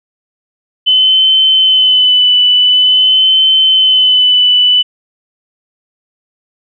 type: tone with vibrato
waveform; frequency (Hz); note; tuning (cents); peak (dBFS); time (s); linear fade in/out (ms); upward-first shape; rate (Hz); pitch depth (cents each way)
sine; 3026; F#7; +38; -5; 0.86-4.83; 20; sine; 0.47; 26
effects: none